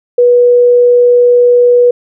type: tone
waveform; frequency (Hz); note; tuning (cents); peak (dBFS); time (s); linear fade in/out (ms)
sine; 487.1; B4; -24; -3; 0.18-1.91; 5
effects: none